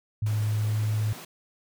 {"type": "tone with pitch glide", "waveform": "sine", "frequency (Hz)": [106.8, 107.48], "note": ["G#2", "A2"], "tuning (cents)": [49, -40], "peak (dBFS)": -23, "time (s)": [0.22, 1.13], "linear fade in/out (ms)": 5, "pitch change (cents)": 11, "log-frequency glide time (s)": [0.63, 0.73]}
{"type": "high-pass noise", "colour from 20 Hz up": "pink", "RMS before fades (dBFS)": -43, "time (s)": [0.26, 1.25], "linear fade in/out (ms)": 5, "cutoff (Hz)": 130, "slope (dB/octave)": 96}
{"effects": []}